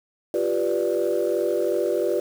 sine chord, G dominant seventh, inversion third, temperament equal, 349.2 / 392 / 493.9 / 587.3 Hz, F4 / G4 / B4 / D5, 0 / 0 / 0 / 0 cents, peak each -25 dBFS, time 0.34-2.2 s, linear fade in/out 2 ms, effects tanh soft clip ceiling -13 dBFS + 7-bit

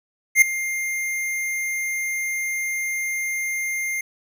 square tone with ADSR envelope, 2110 Hz, C7, 14 cents sharp, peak -8 dBFS, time 0.35-4.01 s, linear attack 68 ms, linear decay 5 ms, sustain -16 dB, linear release 4 ms, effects none

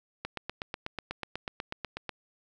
click train, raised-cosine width 0.3 ms, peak -18 dBFS, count 16, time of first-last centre 0.25-2.093 s, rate 8.14 Hz, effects none

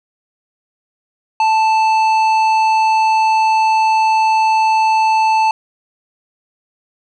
sine tone with tanh clipping, 880 Hz, A5, in tune, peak -12 dBFS, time 1.4-5.51 s, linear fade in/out 2 ms, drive 11 dB, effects none

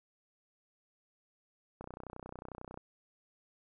click train, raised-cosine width 1 ms, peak -30 dBFS, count 31, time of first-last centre 1.81-2.775 s, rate 31.1 Hz, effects none

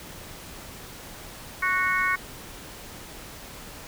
harmonic tone with a mistuned harmonic, 370 Hz, F#4, in tune, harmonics 3 / 4 / 5 / 6, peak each -27 / -27 / -27 / -27 dBFS, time 1.62-2.16 s, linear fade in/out 10 ms, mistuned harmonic 6, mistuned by -19 cents, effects pink hiss -42 dBFS RMS until 3.87 s

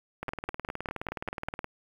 two click trains, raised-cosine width 0.5 ms, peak -19 / -17 dBFS, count 28 / 7, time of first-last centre 0.23-1.644 / 0.29-1.485 s, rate 19.1 / 5.02 Hz, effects 8-bit

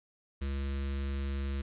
square tone with notch filter, 68.8 Hz, C#2, 12 cents flat, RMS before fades -34 dBFS, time 0.41-1.62 s, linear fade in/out 10 ms, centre 760 Hz, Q 0.91, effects resampled to 8000 Hz + 10-bit

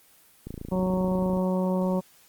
click train, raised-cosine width 3 ms, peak -23 dBFS, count 26, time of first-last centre 0.47-1.369 s, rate 27.8 Hz
harmonic tone, 185 Hz, F#3, in tune, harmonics 1 / 2 / 3 / 4 / 5 / 6, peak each -24 / -32 / -29 / -42 / -35 / -42 dBFS, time 0.71-2.01 s, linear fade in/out 20 ms
effects white hiss -57 dBFS RMS until 2.28 s + Opus 24 kbps

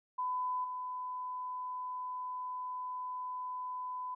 sine tone with level steps, 1004 Hz, B5, 28 cents sharp, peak -32 / -37 dBFS, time 0.18-4.15 s, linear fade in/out 10 ms, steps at 0.64 s, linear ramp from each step 5 ms, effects none

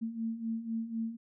sine beating tone pair, 223.5 / 227.5 Hz, A3 / A#3, +27 / -42 cents, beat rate 4 Hz, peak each -39 / -34 dBFS, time 0.01-1.17 s, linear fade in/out 20 ms, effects none

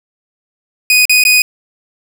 sawtooth tone with dropouts, 2489 Hz, D#7, in tune, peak -3 dBFS, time 0.9-1.42 s, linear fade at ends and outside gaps 2 ms, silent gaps 1.054-1.095 / 1.238-1.251 s, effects none

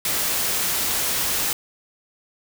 white noise, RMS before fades -23 dBFS, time 0.05-1.53 s, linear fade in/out 2 ms, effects none

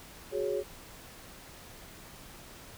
sine chord, F# suspended second, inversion none, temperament equal, 370 / 415.3 / 554.4 Hz, F#4 / G#4 / C#5, 0 / 0 / 0 cents, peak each -34 / -32 / -34 dBFS, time 0.31-0.64 s, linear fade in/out 50 ms, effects pink hiss -50 dBFS RMS until 2.77 s

